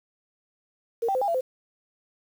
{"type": "tone with pitch steps", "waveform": "sine", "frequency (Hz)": [463.3, 781, 514, 808, 676, 515], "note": ["A#4", "G5", "C5", "G#5", "E5", "C5"], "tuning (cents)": [-11, -7, -31, -48, 43, -28], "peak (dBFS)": -22, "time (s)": [1.02, 1.41], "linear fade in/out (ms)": 10, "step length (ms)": 65, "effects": ["8-bit"]}